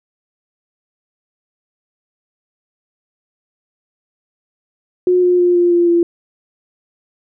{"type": "tone with pitch steps", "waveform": "sine", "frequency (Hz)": [361.7, 357.8, 353.8, 350, 346.2, 342.4], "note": ["F#4", "F4", "F4", "F4", "F4", "F4"], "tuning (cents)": [-39, 42, 23, 4, -15, -34], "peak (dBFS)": -9, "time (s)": [5.07, 6.03], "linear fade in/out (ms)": 2, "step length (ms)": 160, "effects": []}